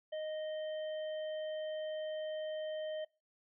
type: harmonic tone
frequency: 621 Hz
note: D#5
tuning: 3 cents flat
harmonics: 1 / 3 / 5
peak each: -37 / -54 / -52 dBFS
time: 0.12-3.05 s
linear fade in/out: 10 ms
effects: noise-tail reverb RT60 0.3 s tail -24 dB re dry